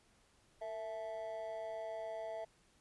triangle tone with amplitude modulation, 659.3 Hz, E5, in tune, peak -35 dBFS, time 0.61-2.45 s, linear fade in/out 10 ms, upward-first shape sine, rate 207 Hz, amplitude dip 80%, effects pink hiss -70 dBFS RMS until 2.8 s + resampled to 24000 Hz

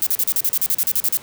violet noise bursts, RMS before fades -18 dBFS, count 14, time 0.02-1.171 s, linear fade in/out 0 ms, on 46 ms, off 39 ms, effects pink hiss -42 dBFS RMS until 1.22 s + high-pass 100 Hz 12 dB/octave

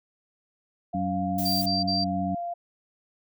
sine tone with pitch glide, 698.5 to 692.9 Hz, F5 to F5, 0 to -14 cents, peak -29 dBFS, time 0.93-2.54 s, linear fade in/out 10 ms, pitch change -14 cents, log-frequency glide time 1.44-2.37 s
harmonic tone, 94 Hz, F#2, 28 cents sharp, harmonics 1 / 2 / 3, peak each -36 / -28 / -32 dBFS, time 0.94-2.35 s, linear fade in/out 5 ms
violet noise, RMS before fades -33 dBFS, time 1.38-1.66 s, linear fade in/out 5 ms
sine tone bursts, 4699 Hz, D8, in tune, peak -25 dBFS, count 3, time 1.45-2.044 s, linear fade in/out 10 ms, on 170 ms, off 42 ms
effects none

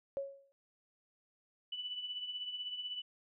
sine tone with exponential decay, 552 Hz, C#5, 7 cents flat, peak -32 dBFS, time 0.17-0.52 s, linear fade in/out 0 ms, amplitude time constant 74 ms
sine tone with tremolo, 2974 Hz, F#7, 8 cents sharp, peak -36 dBFS, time 1.72-3.02 s, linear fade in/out 5 ms, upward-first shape triangle, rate 16 Hz, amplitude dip 65%
effects none

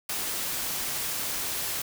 white noise, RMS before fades -31 dBFS, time 0.09-1.82 s, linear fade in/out 5 ms, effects none

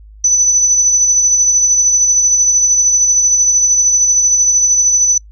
sine tone with tremolo, 5990 Hz, F#8, 20 cents sharp, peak -6 dBFS, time 0.24-5.18 s, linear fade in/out 5 ms, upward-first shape sine, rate 13 Hz, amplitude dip 35%, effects noise-tail reverb RT60 0.1 s tail -25 dB re dry + added 52 Hz sine -35 dBFS peak until 5.31 s

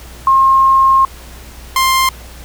sine / sawtooth tone pair in turn, 1070 / 1052.2 Hz, C6 / C6, +38 / +9 cents, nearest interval unison, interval 29 cents, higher first, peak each -6 dBFS, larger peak neither, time 0.27-1.05 / 1.76-2.09 s, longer first, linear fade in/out 2 ms, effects added 60 Hz sine -33 dBFS peak until 2.44 s + pink hiss -37 dBFS RMS until 2.44 s

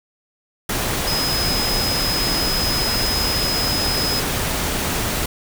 sine tone in noise, 5070 Hz, D#8, 32 cents sharp, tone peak -21 dBFS, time 1.07-4.2 s, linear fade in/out 5 ms, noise pink, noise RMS -22 dBFS, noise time 0.69-5.26 s, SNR -2 dB, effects none

